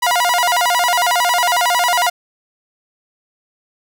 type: tone with vibrato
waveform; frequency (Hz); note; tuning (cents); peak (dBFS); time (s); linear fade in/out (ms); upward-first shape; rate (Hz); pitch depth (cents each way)
sawtooth; 830.6; G#5; 0; -9; 0.02-2.1; 10; square; 11; 280
effects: none